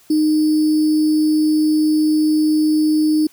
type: tone with sample-and-hold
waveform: sine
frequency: 307.7 Hz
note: D#4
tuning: 19 cents flat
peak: -12 dBFS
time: 0.1-3.27 s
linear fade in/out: 5 ms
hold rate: 4900 Hz
effects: white hiss -51 dBFS RMS until 3.32 s